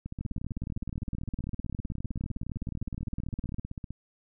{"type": "two click trains", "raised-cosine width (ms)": 5, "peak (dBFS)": [-22, -24], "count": [67, 61], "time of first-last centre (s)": [[0.21, 3.595], [0.06, 3.906]], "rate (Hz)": [19.5, 15.6], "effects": []}